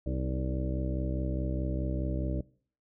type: harmonic tone with a mistuned harmonic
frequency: 64.8 Hz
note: C2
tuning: 16 cents flat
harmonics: 1 / 2 / 3 / 4 / 5 / 6 / 7 / 8 / 9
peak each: -32 / -35 / -40 / -42 / -38 / -47 / -45 / -51 / -41 dBFS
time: 0.06-2.41 s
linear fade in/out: 5 ms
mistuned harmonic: 5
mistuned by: -41 cents
effects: noise-tail reverb RT60 0.5 s tail -21 dB re dry